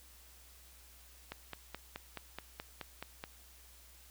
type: click train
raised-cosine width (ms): 0.3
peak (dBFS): -25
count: 10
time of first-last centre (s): 1.32-3.239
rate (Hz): 4.69
effects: added 61 Hz sine -60 dBFS peak until 4.1 s + white hiss -60 dBFS RMS until 4.1 s